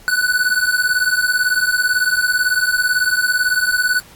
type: beating tone pair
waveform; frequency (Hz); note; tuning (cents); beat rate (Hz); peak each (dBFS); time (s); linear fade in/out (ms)
square; 1480 / 1498; F#6 / F#6; 0 / +21; 18; -18 / -18; 0.08-4; 0
effects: pink hiss -45 dBFS RMS until 4.15 s + AAC 64 kbps